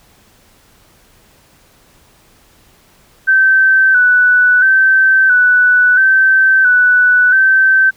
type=tone with vibrato; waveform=sine; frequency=1516 Hz; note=F#6; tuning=42 cents sharp; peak=-6 dBFS; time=3.27-7.91 s; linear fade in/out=20 ms; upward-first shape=square; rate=0.74 Hz; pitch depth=36 cents each way; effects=pink hiss -49 dBFS RMS until 7.96 s